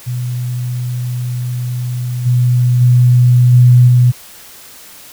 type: tone with level steps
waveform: sine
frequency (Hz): 123.4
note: B2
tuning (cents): -1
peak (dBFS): -16 / -8 / -5 / -3 / -5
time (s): 0.06-4.12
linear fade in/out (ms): 20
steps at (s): 2.25 / 2.8 / 3.52 / 3.87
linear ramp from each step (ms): 20
effects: white hiss -37 dBFS RMS until 5.12 s